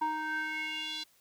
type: tone with band-pass filter sweep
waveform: square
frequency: 311.1 Hz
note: D#4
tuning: in tune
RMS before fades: -35 dBFS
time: 0.01-1.04 s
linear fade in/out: 10 ms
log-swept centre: 950 to 4000 Hz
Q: 4.4
effects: white hiss -66 dBFS RMS until 1.2 s